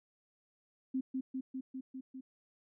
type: tone with echo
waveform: sine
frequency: 261.6 Hz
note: C4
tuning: in tune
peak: -31 dBFS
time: 0.94-1.01 s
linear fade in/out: 10 ms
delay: 200 ms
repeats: 6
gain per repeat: -2 dB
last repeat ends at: 2.21 s
effects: none